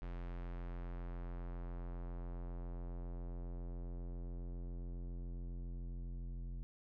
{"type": "tone with low-pass filter sweep", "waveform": "square", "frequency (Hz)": 43.66, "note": "F1", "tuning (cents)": 0, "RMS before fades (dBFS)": -44, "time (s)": [0.02, 6.63], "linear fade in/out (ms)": 0, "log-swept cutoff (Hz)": [2400, 200], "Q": 0.82, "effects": []}